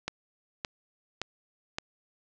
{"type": "click train", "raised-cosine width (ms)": 0.2, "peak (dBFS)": -14, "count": 4, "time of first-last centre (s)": [0.08, 1.785], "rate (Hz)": 1.76, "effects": ["low-pass 7000 Hz 12 dB/octave"]}